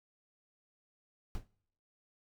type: noise with exponential decay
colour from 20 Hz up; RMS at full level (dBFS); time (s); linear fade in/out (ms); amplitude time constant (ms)
brown; -33; 1.35-1.47; 0; 25
effects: noise-tail reverb RT60 0.6 s tail -22 dB re dry